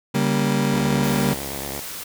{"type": "chord", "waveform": "35% pulse", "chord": "G diminished", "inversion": "second", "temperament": "just", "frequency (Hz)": [141.12, 196, 235.2], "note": ["Db3", "G3", "Bb3"], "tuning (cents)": [31, 0, 16], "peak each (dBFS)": -21, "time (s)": [0.14, 1.34], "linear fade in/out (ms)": 10}
{"type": "tone with vibrato", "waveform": "5% pulse", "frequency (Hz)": 69.3, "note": "C#2", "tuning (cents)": 0, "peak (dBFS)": -19, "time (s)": [0.74, 1.8], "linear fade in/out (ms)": 0, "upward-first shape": "sine", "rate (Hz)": 9.1, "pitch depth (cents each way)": 70}
{"type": "noise", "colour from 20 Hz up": "white", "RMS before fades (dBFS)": -33, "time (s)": [1.03, 2.04], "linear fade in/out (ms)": 10}
{"effects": []}